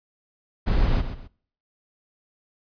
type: noise with echo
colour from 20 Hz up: brown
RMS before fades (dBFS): -20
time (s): 0.66-1.02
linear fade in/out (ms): 20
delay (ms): 130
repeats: 2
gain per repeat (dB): -10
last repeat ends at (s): 1.28
effects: noise-tail reverb RT60 0.6 s tail -24 dB re dry + resampled to 11025 Hz